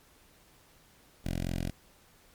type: tone with notch filter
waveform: 10% pulse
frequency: 43.89 Hz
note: F1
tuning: 9 cents sharp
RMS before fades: -33 dBFS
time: 1.24-1.71 s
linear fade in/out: 20 ms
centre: 1100 Hz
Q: 0.99
effects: pink hiss -61 dBFS RMS until 2.34 s + MP3 96 kbps